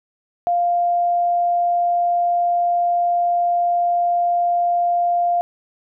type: tone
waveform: sine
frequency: 698.5 Hz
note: F5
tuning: in tune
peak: -15 dBFS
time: 0.47-5.41 s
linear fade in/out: 0 ms
effects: none